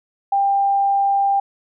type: tone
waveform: sine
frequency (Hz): 794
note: G5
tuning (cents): +22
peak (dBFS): -14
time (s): 0.32-1.4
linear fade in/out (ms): 5
effects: none